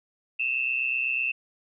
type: tone pair together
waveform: sine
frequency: 2588 / 2716 Hz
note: E7 / F7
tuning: -32 / -49 cents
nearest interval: minor second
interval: 83 cents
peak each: -27 dBFS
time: 0.39-1.32 s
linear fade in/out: 10 ms
effects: none